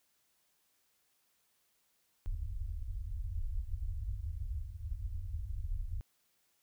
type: low-pass noise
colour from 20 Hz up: pink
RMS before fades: -38 dBFS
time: 2.26-6.01 s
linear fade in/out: 0 ms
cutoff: 100 Hz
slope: 96 dB/octave
effects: white hiss -75 dBFS RMS until 6.62 s